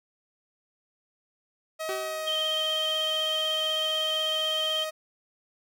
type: tone with pitch glide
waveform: sawtooth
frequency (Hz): 634 to 626.4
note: D#5 to D#5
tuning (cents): +32 to +11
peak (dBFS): -27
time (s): 1.79-4.91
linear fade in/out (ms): 20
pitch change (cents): -21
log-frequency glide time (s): 2-2.32
type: tone with exponential decay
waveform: sawtooth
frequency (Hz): 381.6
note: G4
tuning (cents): -47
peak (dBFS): -26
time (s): 1.89-2.54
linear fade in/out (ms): 1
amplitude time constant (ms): 140
type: tone with vibrato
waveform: sine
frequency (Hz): 3138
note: G7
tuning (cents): +1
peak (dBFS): -26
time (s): 2.26-4.85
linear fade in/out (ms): 20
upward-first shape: square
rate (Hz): 16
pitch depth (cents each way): 24
effects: none